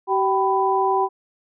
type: tone cluster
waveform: sine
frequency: 383.1 / 774 / 994 Hz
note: G4 / G5 / B5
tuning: -40 / -22 / +11 cents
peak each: -21 dBFS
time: 0.07-1.09 s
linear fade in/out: 50 ms
effects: none